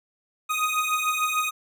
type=beating tone pair; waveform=25% pulse; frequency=1244 / 1250.7 Hz; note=D#6 / D#6; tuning=-1 / +9 cents; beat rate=6.7 Hz; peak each=-22 / -22 dBFS; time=0.49-1.51 s; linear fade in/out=20 ms; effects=none